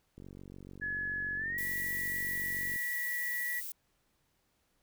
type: click train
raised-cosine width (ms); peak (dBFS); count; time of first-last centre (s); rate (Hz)
3; -36; 122; 0.18-2.76; 46.9
type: tone with pitch glide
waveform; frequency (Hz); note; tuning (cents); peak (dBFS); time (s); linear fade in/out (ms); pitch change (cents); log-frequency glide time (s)
sine; 1700 to 1941.5; G#6 to B6; +40 to -30; -33; 0.81-3.61; 20; +230; 1.36-1.6
type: noise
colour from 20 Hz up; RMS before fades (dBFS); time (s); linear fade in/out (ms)
violet; -41; 1.58-3.72; 2
effects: pink hiss -75 dBFS RMS until 4.82 s